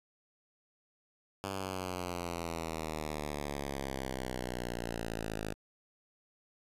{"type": "exponential sweep", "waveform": "5% pulse", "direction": "down", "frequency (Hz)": [98, 52.5], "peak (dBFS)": -25, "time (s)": [1.44, 5.54], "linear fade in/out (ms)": 0, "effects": ["resampled to 32000 Hz"]}